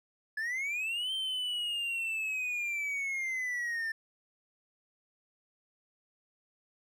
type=linear two-way sweep; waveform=triangle; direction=up then down; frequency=1698 to 3136 to 1776 Hz; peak=-30 dBFS; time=0.37-3.92 s; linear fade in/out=5 ms; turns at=1.13 s; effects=none